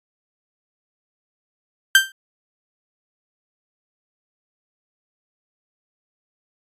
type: tone with exponential decay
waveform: 30% pulse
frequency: 1568 Hz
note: G6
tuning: in tune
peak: -3 dBFS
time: 1.95-2.12 s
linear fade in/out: 2 ms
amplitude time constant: 36 ms
effects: AAC 64 kbps